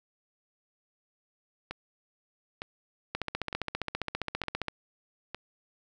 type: two click trains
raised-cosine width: 0.3 ms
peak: -15 / -20 dBFS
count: 24 / 5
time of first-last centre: 3.15-4.683 / 1.71-5.346 s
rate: 15 / 1.1 Hz
effects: none